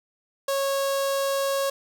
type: tone with notch filter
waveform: sawtooth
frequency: 550 Hz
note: C#5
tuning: 14 cents flat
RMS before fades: -25 dBFS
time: 0.48-1.7 s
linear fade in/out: 5 ms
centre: 2100 Hz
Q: 1.6
effects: none